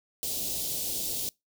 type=band-stop noise; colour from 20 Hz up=white; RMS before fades=-32 dBFS; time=0.23-1.29 s; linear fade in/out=0 ms; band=630 to 3300 Hz; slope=24 dB/octave; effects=noise-tail reverb RT60 0.2 s tail -25 dB re dry